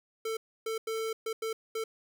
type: tone bursts at uneven times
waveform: square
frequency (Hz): 445.4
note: A4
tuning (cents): +21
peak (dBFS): -32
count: 6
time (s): 0.25-0.37 / 0.66-0.78 / 0.87-1.13 / 1.26-1.33 / 1.42-1.53 / 1.75-1.84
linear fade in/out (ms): 5
effects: none